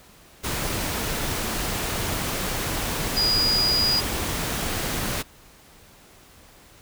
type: tone in noise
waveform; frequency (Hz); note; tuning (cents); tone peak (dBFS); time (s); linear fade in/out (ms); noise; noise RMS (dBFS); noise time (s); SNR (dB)
sine; 4897; D#8; -28; -19; 3.16-4.01; 20; pink; -27; 0.43-5.23; +5
effects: pink hiss -51 dBFS RMS until 6.81 s